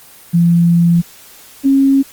sine tone pair in turn, 170.8 / 272.5 Hz, F3 / C#4, -38 / -29 cents, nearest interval minor sixth, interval 809 cents, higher second, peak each -7 dBFS, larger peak neither, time 0.33-1.02 / 1.64-2.03 s, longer first, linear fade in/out 20 ms, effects white hiss -40 dBFS RMS until 2.12 s + Opus 24 kbps

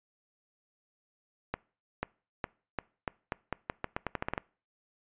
accelerating click train, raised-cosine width 0.5 ms, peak -16 dBFS, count 16, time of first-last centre 1.54-4.378 s, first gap 490 ms, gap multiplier 0.84, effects noise-tail reverb RT60 0.4 s tail -24 dB re dry + resampled to 8000 Hz

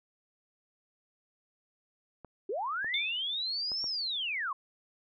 clicks, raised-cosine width 1 ms, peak -32 dBFS, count 4, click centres 2.247 / 2.845 / 3.718 / 3.842 s
sine linear two-way sweep, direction up then down, 347.4 to 5588 to 1023 Hz, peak -31 dBFS, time 2.49-4.53 s, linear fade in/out 5 ms, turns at 3.85 s
sine tone with exponential decay, 3553 Hz, A7, 16 cents sharp, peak -27 dBFS, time 2.94-3.4 s, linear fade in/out 1 ms, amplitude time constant 99 ms
effects none

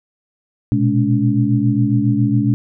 sine tone cluster, 117.5 / 124.8 / 211.7 / 285.2 Hz, A#2 / B2 / G#3 / C#4, +14 / +19 / +33 / +49 cents, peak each -18 dBFS, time 0.72-2.54 s, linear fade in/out 0 ms, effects none

